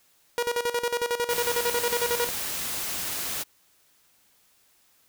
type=tone with tremolo; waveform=sawtooth; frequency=478.5 Hz; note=A#4; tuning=45 cents sharp; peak=-19 dBFS; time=0.38-2.29 s; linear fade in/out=0 ms; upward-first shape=square; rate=11 Hz; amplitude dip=75%
type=noise; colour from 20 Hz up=white; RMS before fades=-31 dBFS; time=1.29-3.44 s; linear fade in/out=20 ms
effects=white hiss -63 dBFS RMS until 5.08 s